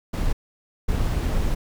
brown noise bursts at uneven times, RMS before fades -22 dBFS, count 2, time 0.13-0.33 / 0.88-1.55 s, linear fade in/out 10 ms, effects none

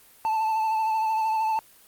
triangle tone with vibrato, 880 Hz, A5, in tune, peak -20 dBFS, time 0.25-1.59 s, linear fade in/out 0 ms, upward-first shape sine, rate 13 Hz, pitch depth 27 cents each way, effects white hiss -54 dBFS RMS until 1.87 s + Opus 32 kbps

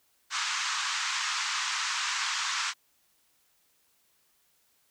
pink band-pass noise, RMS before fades -31 dBFS, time 0.3-2.74 s, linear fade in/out 50 ms, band 990 to 7400 Hz, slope 48 dB/octave, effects white hiss -69 dBFS RMS until 4.9 s

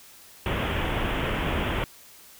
pink low-pass noise, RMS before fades -27 dBFS, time 0.46-1.84 s, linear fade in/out 0 ms, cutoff 3400 Hz, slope 96 dB/octave, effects white hiss -50 dBFS RMS until 2.39 s

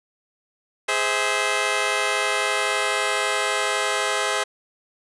10% pulse chord, Ab augmented, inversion none, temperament just, 415.3 / 519.1 / 648.9 Hz, Ab4 / C5 / E5, 0 / -14 / -27 cents, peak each -17 dBFS, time 0.88-4.44 s, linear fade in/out 10 ms, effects resampled to 24000 Hz

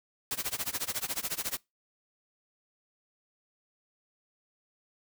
white noise with tremolo, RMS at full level -31 dBFS, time 0.31-1.57 s, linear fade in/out 0 ms, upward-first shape sine, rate 14 Hz, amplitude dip 95%, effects noise-tail reverb RT60 0.2 s tail -23 dB re dry

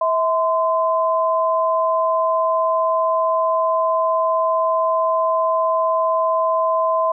sine tone pair together, 648 / 1028.6 Hz, E5 / C6, -30 / -30 cents, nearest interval minor sixth, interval 800 cents, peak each -18 dBFS, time 0.01-7.12 s, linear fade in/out 5 ms, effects none

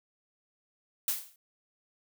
blue noise with exponential decay, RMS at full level -26 dBFS, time 1.08-1.36 s, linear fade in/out 2 ms, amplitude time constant 60 ms, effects none

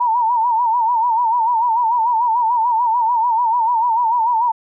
sine tone with vibrato, 932.3 Hz, A#5, in tune, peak -13 dBFS, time 0-4.52 s, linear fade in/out 10 ms, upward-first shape sine, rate 6.8 Hz, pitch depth 100 cents each way, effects none

